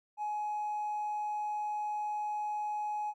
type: tone with hard clipping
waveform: triangle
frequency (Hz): 841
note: G#5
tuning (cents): +22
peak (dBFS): -32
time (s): 0.17-3.14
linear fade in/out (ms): 50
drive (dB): 2
effects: none